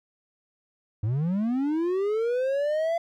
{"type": "linear sweep", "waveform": "triangle", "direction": "up", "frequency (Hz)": [98.8, 683], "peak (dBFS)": -21, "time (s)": [1.03, 2.98], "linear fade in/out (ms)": 5, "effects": []}